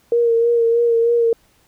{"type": "tone with vibrato", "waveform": "sine", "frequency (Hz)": 466.2, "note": "A#4", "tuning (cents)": 0, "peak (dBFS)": -12, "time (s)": [0.12, 1.33], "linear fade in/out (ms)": 2, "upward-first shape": "sine", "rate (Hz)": 3.2, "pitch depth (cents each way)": 28, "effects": ["pink hiss -57 dBFS RMS until 1.67 s"]}